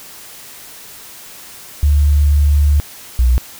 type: tone pair in turn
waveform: sine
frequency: 72.8 / 61.43 Hz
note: D2 / B1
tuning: -15 / -9 cents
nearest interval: minor third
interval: 294 cents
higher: first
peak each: -8 dBFS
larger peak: neither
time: 1.83-2.8 / 3.19-3.38 s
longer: first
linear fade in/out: 0 ms
effects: white hiss -36 dBFS RMS until 3.59 s